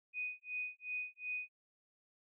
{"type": "tone with tremolo", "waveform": "sine", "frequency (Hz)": 2489, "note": "D#7", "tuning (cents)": 0, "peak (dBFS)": -36, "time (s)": [0.13, 1.49], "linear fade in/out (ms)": 50, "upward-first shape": "sine", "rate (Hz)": 2.7, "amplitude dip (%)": 100, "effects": []}